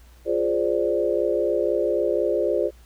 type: chord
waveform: sine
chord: D half-diminished seventh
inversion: first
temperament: equal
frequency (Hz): 349.2 / 415.3 / 523.3 / 587.3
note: F4 / Ab4 / C5 / D5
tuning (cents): 0 / 0 / 0 / 0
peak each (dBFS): -25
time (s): 0.25-2.71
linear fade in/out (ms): 50
effects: added 60 Hz sine -47 dBFS peak until 2.85 s + pink hiss -57 dBFS RMS until 2.85 s